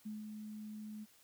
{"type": "tone with ADSR envelope", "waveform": "sine", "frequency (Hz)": 213.4, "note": "G#3", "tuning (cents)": 47, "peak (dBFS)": -40, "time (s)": [0.05, 1.06], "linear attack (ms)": 14, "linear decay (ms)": 170, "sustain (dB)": -4, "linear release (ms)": 32, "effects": ["white hiss -66 dBFS RMS until 1.23 s"]}